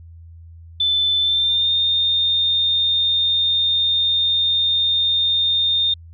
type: tone with pitch glide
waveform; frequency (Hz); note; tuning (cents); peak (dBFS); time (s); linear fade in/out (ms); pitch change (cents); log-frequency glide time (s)
sine; 3520 to 3644; A7 to A#7; 0 to -40; -15; 0.8-5.94; 5; +60; 1.2-1.71
effects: added 83 Hz sine -38 dBFS peak until 6.13 s